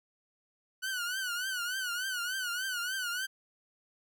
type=tone with vibrato; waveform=sawtooth; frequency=1480 Hz; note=F#6; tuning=in tune; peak=-29 dBFS; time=0.82-3.27 s; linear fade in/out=20 ms; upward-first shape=triangle; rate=3.4 Hz; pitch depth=120 cents each way; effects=none